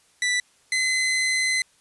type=tone pair in turn; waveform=sawtooth; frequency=1975.5 / 2043 Hz; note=B6 / C7; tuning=0 / -42 cents; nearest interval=minor second; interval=58 cents; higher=second; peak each=-17 dBFS; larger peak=neither; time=0.22-0.4 / 0.72-1.62 s; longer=second; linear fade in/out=2 ms; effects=white hiss -60 dBFS RMS until 1.8 s + resampled to 24000 Hz